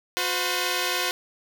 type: tone pair together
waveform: 5% pulse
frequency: 361 / 510.2 Hz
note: F#4 / C5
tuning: -43 / -44 cents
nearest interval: tritone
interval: 599 cents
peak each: -15 dBFS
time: 0.17-1.11 s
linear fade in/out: 0 ms
effects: none